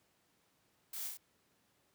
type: noise with echo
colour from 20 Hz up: blue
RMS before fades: -44 dBFS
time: 0.93-1.08 s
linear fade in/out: 5 ms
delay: 31 ms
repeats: 3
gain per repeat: -2 dB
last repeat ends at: 1.173 s
effects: pink hiss -74 dBFS RMS until 1.94 s + high-pass 100 Hz 12 dB/octave